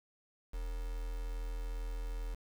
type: tone with quantisation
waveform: sine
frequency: 41.2 Hz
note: E1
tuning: in tune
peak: -36 dBFS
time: 0.53-2.35 s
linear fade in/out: 10 ms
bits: 8
effects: none